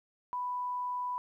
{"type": "tone", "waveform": "sine", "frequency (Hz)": 990, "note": "B5", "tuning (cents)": 4, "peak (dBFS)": -32, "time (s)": [0.33, 1.18], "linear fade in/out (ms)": 0, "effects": ["12-bit"]}